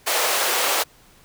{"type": "high-pass noise", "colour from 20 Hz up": "pink", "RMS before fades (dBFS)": -21, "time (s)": [0.06, 0.84], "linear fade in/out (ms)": 20, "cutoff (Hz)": 470, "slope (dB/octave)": 24, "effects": ["pink hiss -53 dBFS RMS until 1.24 s"]}